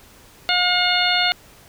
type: harmonic tone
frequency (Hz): 717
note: F5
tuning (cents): +45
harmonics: 1 / 2 / 3 / 4 / 5 / 6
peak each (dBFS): -23 / -23 / -23 / -23 / -23 / -23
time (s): 0.49-1.32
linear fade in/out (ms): 0
effects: pink hiss -48 dBFS RMS until 1.68 s